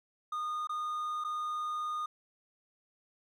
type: tone with dropouts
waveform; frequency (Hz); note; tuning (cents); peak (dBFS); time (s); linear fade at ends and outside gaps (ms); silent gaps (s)
triangle; 1226; D#6; -26; -31; 0.32-2.06; 5; 0.672-0.693 / 1.24-1.246
effects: none